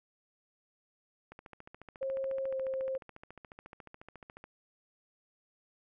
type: click train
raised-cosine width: 0.5 ms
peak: -33 dBFS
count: 45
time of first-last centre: 1.32-4.441 s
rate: 14.1 Hz
type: tone with pitch glide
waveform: sine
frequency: 536 to 529.2 Hz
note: C5 to C5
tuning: +42 to +20 cents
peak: -32 dBFS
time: 2.01-2.98 s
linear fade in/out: 10 ms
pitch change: -22 cents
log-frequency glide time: 2.48-2.54 s
effects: none